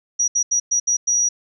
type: tone bursts at uneven times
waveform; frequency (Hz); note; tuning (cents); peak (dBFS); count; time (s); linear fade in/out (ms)
sine; 5790; F#8; -38; -15; 6; 0.19-0.28 / 0.35-0.43 / 0.51-0.6 / 0.71-0.8 / 0.87-0.97 / 1.07-1.29; 10
effects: none